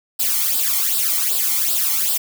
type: noise with flanger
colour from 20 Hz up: blue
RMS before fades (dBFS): -19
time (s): 0.19-2.18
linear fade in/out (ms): 10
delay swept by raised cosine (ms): 0.23 to 0.95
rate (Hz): 2.6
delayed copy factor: +0.7
effects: none